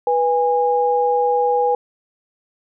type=tone pair together; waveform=sine; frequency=490.7 / 820 Hz; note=B4 / G#5; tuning=-11 / -22 cents; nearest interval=major sixth; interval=889 cents; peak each=-17 dBFS; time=0.07-1.75 s; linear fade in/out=2 ms; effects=none